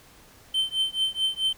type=tone with tremolo; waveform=triangle; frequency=3095 Hz; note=G7; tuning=23 cents flat; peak=-18 dBFS; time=0.54-1.53 s; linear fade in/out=5 ms; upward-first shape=triangle; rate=4.6 Hz; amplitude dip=100%; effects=pink hiss -53 dBFS RMS until 1.57 s